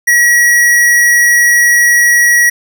square tone, 1916 Hz, A#6, 47 cents sharp, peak -6 dBFS, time 0.07-2.5 s, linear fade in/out 10 ms, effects none

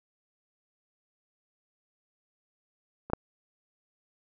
clicks, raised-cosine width 1 ms, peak -26 / -8 dBFS, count 2, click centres 3.1 / 3.134 s, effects none

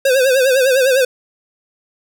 square tone with vibrato, 523.3 Hz, C5, in tune, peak -11 dBFS, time 0.05-1.05 s, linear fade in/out 5 ms, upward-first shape sine, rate 9.9 Hz, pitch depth 87 cents each way, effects none

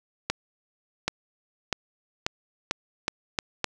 accelerating click train, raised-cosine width 0.2 ms, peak -7 dBFS, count 8, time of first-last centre 0.3-3.643 s, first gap 780 ms, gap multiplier 0.83, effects none

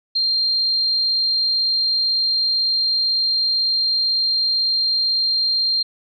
sine tone, 4186 Hz, C8, in tune, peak -16 dBFS, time 0.15-5.83 s, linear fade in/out 10 ms, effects none

